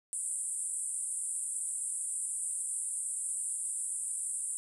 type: band-pass noise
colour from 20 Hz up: pink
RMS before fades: -36 dBFS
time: 0.13-4.57 s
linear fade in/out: 0 ms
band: 8100 to 9900 Hz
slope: 96 dB/octave
effects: none

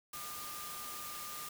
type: tone in noise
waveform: sine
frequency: 1206 Hz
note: D6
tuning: 46 cents sharp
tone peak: -47 dBFS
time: 0.13-1.49 s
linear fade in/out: 5 ms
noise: white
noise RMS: -45 dBFS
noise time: 0.13-1.49 s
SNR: -5 dB
effects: none

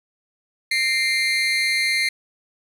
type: tone with amplitude modulation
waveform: 30% pulse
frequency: 2100 Hz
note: C7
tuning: 6 cents sharp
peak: -12 dBFS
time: 0.71-2.09 s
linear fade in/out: 5 ms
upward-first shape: sine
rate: 264 Hz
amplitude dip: 75%
effects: low-pass 11000 Hz 12 dB/octave + 8-bit

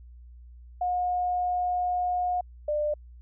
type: tone pair in turn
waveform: sine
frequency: 720 / 597.2 Hz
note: F#5 / D5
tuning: -47 / +29 cents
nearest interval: minor third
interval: 324 cents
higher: first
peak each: -24 / -24 dBFS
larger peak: neither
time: 0.81-2.41 / 2.68-2.94 s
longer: first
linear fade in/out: 5 ms
effects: added 60 Hz sine -45 dBFS peak until 3.21 s

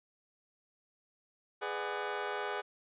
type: chord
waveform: 20% pulse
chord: G# half-diminished seventh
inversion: none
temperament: just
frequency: 415.3 / 498.4 / 598 / 747.5 Hz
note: G#4 / B4 / D5 / F#5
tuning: 0 / +16 / +31 / +17 cents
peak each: -33 / -37 / -38 / -37 dBFS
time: 1.61-2.62 s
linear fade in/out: 20 ms
effects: resampled to 8000 Hz

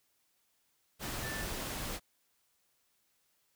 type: tone in noise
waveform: sine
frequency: 1767 Hz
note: A6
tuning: 7 cents sharp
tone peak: -41 dBFS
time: 1.21-1.46 s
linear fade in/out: 50 ms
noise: pink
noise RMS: -39 dBFS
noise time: 0.99-2 s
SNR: -5 dB
effects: white hiss -75 dBFS RMS until 3.55 s

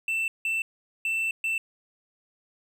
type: tone bursts at uneven times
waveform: triangle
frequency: 2670 Hz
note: E7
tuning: 22 cents sharp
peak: -23 dBFS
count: 4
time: 0.08-0.28 / 0.45-0.62 / 1.05-1.31 / 1.44-1.58 s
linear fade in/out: 2 ms
effects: none

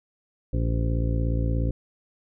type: harmonic tone with a mistuned harmonic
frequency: 56.9 Hz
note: A#1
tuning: 41 cents flat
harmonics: 1 / 2 / 3 / 4 / 5 / 6 / 7 / 8 / 9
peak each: -24 / -26 / -34 / -38 / -33 / -44 / -41 / -46 / -37 dBFS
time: 0.53-1.71 s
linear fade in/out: 5 ms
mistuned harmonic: 7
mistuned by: -47 cents
effects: none

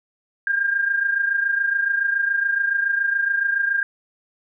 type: tone pair together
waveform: sine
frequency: 1602 / 1629.1 Hz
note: G6 / G#6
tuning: +37 / -34 cents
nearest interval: unison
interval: 29 cents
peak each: -19 / -25 dBFS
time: 0.47-3.83 s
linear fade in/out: 2 ms
effects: none

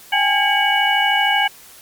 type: tone cluster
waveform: sine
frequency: 788 / 841 / 1630 / 2250 / 2936 Hz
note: G5 / G#5 / G#6 / C#7 / F#7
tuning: +9 / +22 / -33 / +25 / -14 cents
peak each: -20 dBFS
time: 0.12-1.48 s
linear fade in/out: 10 ms
effects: white hiss -43 dBFS RMS until 1.81 s + MP3 96 kbps

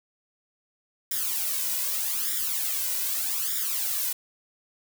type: noise with flanger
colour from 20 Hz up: blue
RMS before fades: -28 dBFS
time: 1.11-4.13 s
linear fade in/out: 5 ms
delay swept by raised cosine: 0.56 to 2.06 ms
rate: 0.82 Hz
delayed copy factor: +0.9
effects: none

